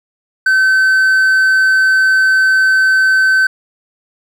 triangle tone, 1534 Hz, G6, 38 cents flat, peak -6 dBFS, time 0.46-3.47 s, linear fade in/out 5 ms, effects none

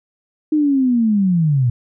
sine linear sweep, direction down, 311.1 to 116.4 Hz, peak -12 dBFS, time 0.52-1.7 s, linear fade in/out 5 ms, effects none

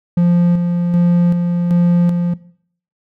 triangle tone with tremolo, 174.1 Hz, F3, 5 cents flat, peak -7 dBFS, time 0.17-2.34 s, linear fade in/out 5 ms, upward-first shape square, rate 1.3 Hz, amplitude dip 40%, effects noise-tail reverb RT60 0.6 s tail -19 dB re dry

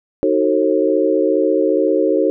sine chord, D# diminished seventh, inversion none, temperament just, 311.1 / 373.4 / 448 / 537.6 Hz, D#4 / F#4 / A4 / C5, 0 / +16 / +31 / +47 cents, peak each -18 dBFS, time 0.23-2.3 s, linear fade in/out 0 ms, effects none

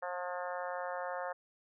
harmonic tone with a mistuned harmonic, 178.8 Hz, F3, 41 cents sharp, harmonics 3 / 4 / 5 / 6 / 7 / 8 / 9 / 10, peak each -40 / -42 / -44 / -46 / -47 / -48 / -49 / -50 dBFS, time 0.02-1.33 s, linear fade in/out 10 ms, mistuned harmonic 9, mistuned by +19 cents, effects none

